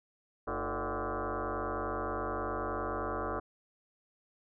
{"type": "tone with frequency modulation", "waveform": "sine", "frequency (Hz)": 357.3, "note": "F4", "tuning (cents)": 40, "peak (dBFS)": -32, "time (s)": [0.47, 3.4], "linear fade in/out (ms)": 10, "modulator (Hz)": 133, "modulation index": 7.6, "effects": []}